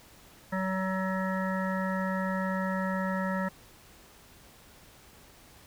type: harmonic tone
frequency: 188.9 Hz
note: F#3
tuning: 36 cents sharp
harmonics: 1 / 3 / 5 / 7 / 9 / 10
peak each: -30 / -35 / -37 / -38 / -40 / -40 dBFS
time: 0.52-3.49 s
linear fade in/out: 10 ms
effects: pink hiss -55 dBFS RMS until 5.66 s